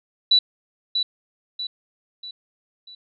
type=tone with echo; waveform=sine; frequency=3951 Hz; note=B7; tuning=in tune; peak=-12 dBFS; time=0.31-0.39 s; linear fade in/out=5 ms; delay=640 ms; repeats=4; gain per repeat=-7 dB; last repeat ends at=2.95 s; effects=none